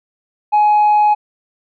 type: tone with tanh clipping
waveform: triangle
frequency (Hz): 840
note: G#5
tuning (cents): +19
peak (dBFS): -9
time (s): 0.52-1.15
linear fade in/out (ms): 20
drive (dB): 6
effects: none